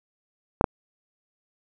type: clicks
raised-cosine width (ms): 1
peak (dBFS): -3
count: 2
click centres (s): 0.611 / 0.642
effects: none